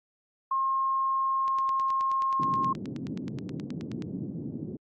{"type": "tone", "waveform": "sine", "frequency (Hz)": 1070, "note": "C6", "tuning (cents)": 38, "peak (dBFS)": -24, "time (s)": [0.51, 2.73], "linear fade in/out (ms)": 5}
{"type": "click train", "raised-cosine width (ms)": 0.2, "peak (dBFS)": -26, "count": 25, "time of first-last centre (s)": [1.48, 4.022], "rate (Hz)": 9.44}
{"type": "band-pass noise", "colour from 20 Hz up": "pink", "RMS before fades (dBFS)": -36, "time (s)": [2.39, 4.77], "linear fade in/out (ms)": 10, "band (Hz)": [140, 320], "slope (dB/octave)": 24}
{"effects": ["AAC 64 kbps"]}